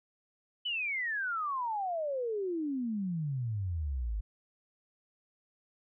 sine exponential sweep, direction down, 3034 to 49.47 Hz, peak -31 dBFS, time 0.65-4.21 s, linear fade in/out 10 ms, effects none

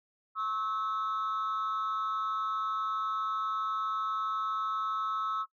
sine tone pair together, 1092.3 / 1300 Hz, C#6 / E6, -26 / -24 cents, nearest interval minor third, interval 302 cents, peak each -34 / -29 dBFS, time 0.35-5.46 s, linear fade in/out 50 ms, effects noise-tail reverb RT60 0.1 s tail -18 dB re dry + tanh soft clip ceiling -27 dBFS

